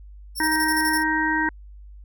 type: tone with tremolo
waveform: 5% pulse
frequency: 5420 Hz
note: E8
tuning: 47 cents sharp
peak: -18 dBFS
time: 0.35-1.04 s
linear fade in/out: 50 ms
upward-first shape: square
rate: 12 Hz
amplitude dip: 60%
type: harmonic tone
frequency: 313.1 Hz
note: D#4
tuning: 11 cents sharp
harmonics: 1 / 3 / 5 / 6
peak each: -25 / -25 / -25 / -25 dBFS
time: 0.4-1.49 s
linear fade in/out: 2 ms
effects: added 50 Hz sine -40 dBFS peak until 2.04 s